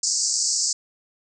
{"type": "band-pass noise", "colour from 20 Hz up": "white", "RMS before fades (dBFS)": -23, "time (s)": [0.03, 0.73], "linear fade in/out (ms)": 5, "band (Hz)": [4600, 8000], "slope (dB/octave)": 96, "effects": []}